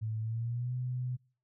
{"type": "tone with pitch glide", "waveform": "sine", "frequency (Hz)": [110, 125.63], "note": ["A2", "B2"], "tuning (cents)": [0, 30], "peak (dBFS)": -32, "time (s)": [0.01, 1.17], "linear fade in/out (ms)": 20, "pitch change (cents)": 230, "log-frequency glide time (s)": [0.21, 0.74], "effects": ["noise-tail reverb RT60 0.4 s tail -24 dB re dry"]}